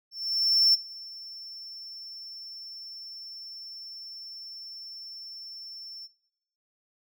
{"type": "tone with ADSR envelope", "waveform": "triangle", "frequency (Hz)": 5390, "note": "E8", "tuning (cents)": 38, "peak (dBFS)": -16, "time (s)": [0.11, 6.08], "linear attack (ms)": 630, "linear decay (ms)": 18, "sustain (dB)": -23, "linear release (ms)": 31, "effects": ["noise-tail reverb RT60 0.9 s tail -21 dB re dry"]}